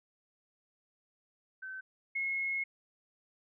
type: tone pair in turn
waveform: sine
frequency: 1534 / 2169 Hz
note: G6 / C#7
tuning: -38 / -38 cents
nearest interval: tritone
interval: 600 cents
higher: second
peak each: -40 / -31 dBFS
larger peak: second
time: 1.62-1.81 / 2.15-2.64 s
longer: second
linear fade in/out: 10 ms
effects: none